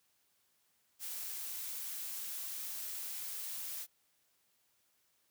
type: noise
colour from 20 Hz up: blue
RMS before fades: -42 dBFS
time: 0.99-3.87 s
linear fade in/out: 50 ms
effects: white hiss -75 dBFS RMS until 5.3 s + high-pass 60 Hz 12 dB/octave